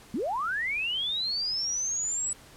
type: linear sweep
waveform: sine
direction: up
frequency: 188.8 to 7930 Hz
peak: -27 dBFS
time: 0.14-2.33 s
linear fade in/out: 2 ms
effects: pink hiss -52 dBFS RMS until 2.56 s + low-pass 12000 Hz 12 dB/octave